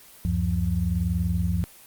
sine tone cluster, 73.3 / 94.1 / 174.5 Hz, D2 / F#2 / F3, -3 / +30 / -1 cents, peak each -26 dBFS, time 0.25-1.64 s, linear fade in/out 0 ms, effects white hiss -49 dBFS RMS until 1.86 s + Opus 24 kbps

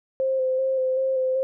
sine tone with vibrato, 523.3 Hz, C5, in tune, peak -20 dBFS, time 0.2-1.43 s, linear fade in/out 0 ms, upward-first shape square, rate 2.6 Hz, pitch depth 18 cents each way, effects none

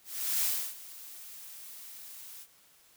blue noise with ADSR envelope, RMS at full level -28 dBFS, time 0.04-2.47 s, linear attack 380 ms, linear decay 320 ms, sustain -19 dB, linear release 58 ms, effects white hiss -62 dBFS RMS until 2.96 s

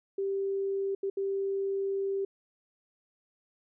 sine tone bursts at uneven times, 392 Hz, G4, in tune, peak -28 dBFS, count 3, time 0.18-0.95 / 1.03-1.1 / 1.17-2.25 s, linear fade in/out 5 ms, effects none

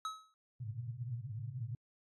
square tone with exponential decay, 1285 Hz, E6, 45 cents flat, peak -35 dBFS, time 0.05-0.34 s, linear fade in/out 1 ms, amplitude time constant 61 ms
white band-pass noise, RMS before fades -42 dBFS, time 0.6-1.75 s, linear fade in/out 2 ms, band 110 to 130 Hz, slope 96 dB/octave
effects low-pass 7000 Hz 12 dB/octave + AAC 48 kbps

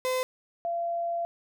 35% pulse / sine tone pair in turn, 512 / 683.4 Hz, C5 / F5, -38 / -38 cents, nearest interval perfect fourth, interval 500 cents, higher second, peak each -24 / -27 dBFS, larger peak first, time 0.05-0.23 / 0.65-1.25 s, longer second, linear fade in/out 0 ms, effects none

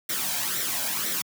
white noise with flanger, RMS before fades -28 dBFS, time 0.09-1.22 s, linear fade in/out 5 ms, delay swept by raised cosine 0.52 to 1.29 ms, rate 2 Hz, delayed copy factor +0.6, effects high-pass 150 Hz 12 dB/octave

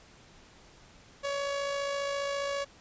sawtooth tone with amplitude modulation, 562 Hz, C#5, 24 cents sharp, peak -25 dBFS, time 1.23-2.65 s, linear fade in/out 20 ms, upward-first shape sine, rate 54.8 Hz, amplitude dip 35%, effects pink hiss -56 dBFS RMS until 2.8 s + resampled to 16000 Hz

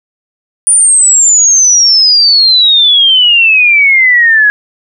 sine exponential sweep, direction down, 9480 to 1661.2 Hz, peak -3 dBFS, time 0.67-4.5 s, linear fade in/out 0 ms, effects none

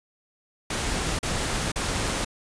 pink noise bursts, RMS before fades -27 dBFS, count 3, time 0.7-2.248 s, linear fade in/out 5 ms, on 490 ms, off 39 ms, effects resampled to 22050 Hz

